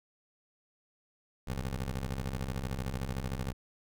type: ring-modulated tone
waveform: 20% pulse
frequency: 66 Hz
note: C2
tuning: 16 cents sharp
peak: -26 dBFS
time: 1.47-3.53 s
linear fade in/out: 5 ms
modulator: 26.4 Hz
effects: none